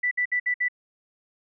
sine tone bursts, 1975.5 Hz, B6, in tune, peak -21 dBFS, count 5, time 0.03-0.685 s, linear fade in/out 10 ms, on 83 ms, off 60 ms, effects none

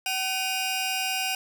sawtooth tone cluster, 760 / 2480 / 2815 Hz, F#5 / D#7 / F7, +46 / -6 / +13 cents, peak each -27 dBFS, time 0.06-1.35 s, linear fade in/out 2 ms, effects none

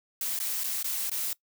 blue noise with dropouts, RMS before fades -31 dBFS, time 0.21-1.33 s, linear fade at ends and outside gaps 2 ms, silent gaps 0.39-0.4 / 0.637-0.641 / 0.828-0.843 / 1.097-1.115 s, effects noise-tail reverb RT60 0.1 s tail -21 dB re dry

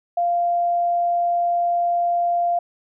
sine tone, 695 Hz, F5, 9 cents flat, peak -17 dBFS, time 0.17-2.59 s, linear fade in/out 5 ms, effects none

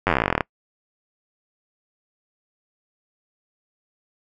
slowing click train, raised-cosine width 0.5 ms, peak -3 dBFS, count 20, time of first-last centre 0.07-0.408 s, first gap 10 ms, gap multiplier 1.06, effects noise-tail reverb RT60 0.1 s tail -26 dB re dry

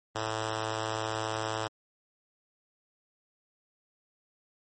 5% pulse tone with notch filter, 110 Hz, A2, in tune, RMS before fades -33 dBFS, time 0.15-1.68 s, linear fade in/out 10 ms, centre 220 Hz, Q 1.3, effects MP3 32 kbps

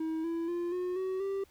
triangle tone with pitch steps, 320 / 333.2 / 347 / 361.3 / 376.2 / 391.7 Hz, D#4 / E4 / F4 / F#4 / F#4 / G4, +49 / +19 / -11 / -41 / +29 / -1 cents, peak -29 dBFS, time 0-1.44 s, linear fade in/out 5 ms, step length 240 ms, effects pink hiss -64 dBFS RMS until 1.5 s

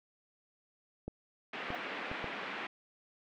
clicks, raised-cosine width 2 ms, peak -26 dBFS, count 4, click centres 1.08 / 1.704 / 2.115 / 2.243 s
white band-pass noise, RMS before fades -41 dBFS, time 1.53-2.67 s, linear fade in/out 5 ms, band 200 to 2600 Hz, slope 24 dB/octave
sine tone with exponential growth, 714 Hz, F5, 38 cents sharp, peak -32 dBFS, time 1.66-1.75 s, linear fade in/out 0 ms, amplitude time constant 19 ms
effects none

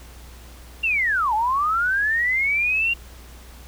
sine linear two-way sweep, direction down then up, 2794 to 830.6 to 2794 Hz, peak -18 dBFS, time 0.83-2.94 s, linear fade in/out 10 ms, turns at 1.34 s, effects added 60 Hz sine -41 dBFS peak until 3.67 s + pink hiss -47 dBFS RMS until 3.67 s

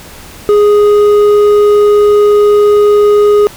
sine tone with hard clipping, 414.7 Hz, G#4, 3 cents flat, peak -5 dBFS, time 0.49-3.47 s, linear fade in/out 0 ms, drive 5 dB, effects pink hiss -32 dBFS RMS until 3.56 s

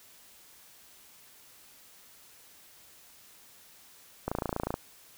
click train, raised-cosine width 1 ms, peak -16 dBFS, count 14, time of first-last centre 4.28-4.741 s, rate 28.2 Hz, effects white hiss -56 dBFS RMS until 5.17 s

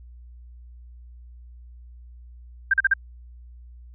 sine tone bursts, 1581 Hz, G6, 14 cents sharp, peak -14 dBFS, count 4, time 2.71-2.938 s, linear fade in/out 5 ms, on 27 ms, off 40 ms, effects added 60 Hz sine -42 dBFS peak until 3.94 s

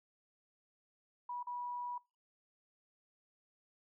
sine tone with dropouts, 975 Hz, B5, 23 cents flat, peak -39 dBFS, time 1.29-1.98 s, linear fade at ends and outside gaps 5 ms, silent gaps 1.429-1.469 s, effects noise-tail reverb RT60 0.3 s tail -25 dB re dry

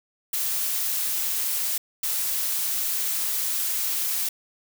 blue noise bursts at uneven times, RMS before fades -26 dBFS, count 2, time 0.33-1.78 / 2.03-4.29 s, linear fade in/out 5 ms, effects none

